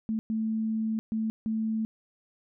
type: tone bursts at uneven times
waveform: sine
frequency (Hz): 220.6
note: A3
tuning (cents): +5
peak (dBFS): -26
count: 4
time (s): 0.09-0.19 / 0.3-0.99 / 1.12-1.3 / 1.46-1.85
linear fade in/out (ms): 0
effects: none